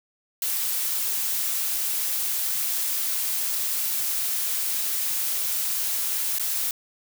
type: noise with dropouts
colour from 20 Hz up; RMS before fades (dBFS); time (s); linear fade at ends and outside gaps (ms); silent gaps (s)
blue; -26; 0.42-6.71; 1; 6.385-6.396
effects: none